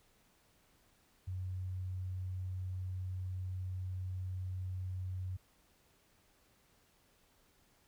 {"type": "tone", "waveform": "sine", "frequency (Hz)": 92.5, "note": "F#2", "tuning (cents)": 0, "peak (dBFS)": -37, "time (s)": [1.27, 5.37], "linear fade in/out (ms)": 10, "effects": ["pink hiss -70 dBFS RMS until 7.87 s"]}